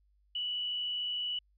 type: tone with frequency modulation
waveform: sine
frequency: 2951 Hz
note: F#7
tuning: 5 cents flat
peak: -32 dBFS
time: 0.35-1.39 s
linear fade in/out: 5 ms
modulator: 73.4 Hz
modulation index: 0.62
effects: added 50 Hz sine -66 dBFS peak until 1.57 s